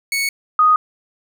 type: tone pair in turn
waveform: sawtooth / sine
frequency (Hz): 2217 / 1244.2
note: C#7 / D#6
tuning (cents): 0 / 0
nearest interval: minor seventh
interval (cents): 1000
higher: first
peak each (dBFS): -14 / -9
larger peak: second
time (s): 0.12-0.29 / 0.59-0.76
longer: neither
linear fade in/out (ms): 2
effects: none